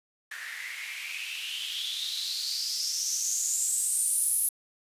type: noise with band-pass filter sweep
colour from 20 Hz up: blue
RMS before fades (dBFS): -31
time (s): 0.31-4.49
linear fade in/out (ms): 5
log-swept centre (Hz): 1700 to 11000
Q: 6.7
effects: resampled to 32000 Hz